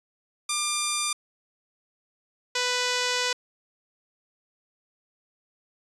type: tone pair in turn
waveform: 5% pulse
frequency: 1194 / 495.7 Hz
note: D6 / B4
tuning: +28 / +6 cents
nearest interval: octave + minor third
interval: 1522 cents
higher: first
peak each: -12 dBFS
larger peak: neither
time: 0.49-1.13 / 2.55-3.33 s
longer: second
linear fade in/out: 5 ms
effects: resampled to 24000 Hz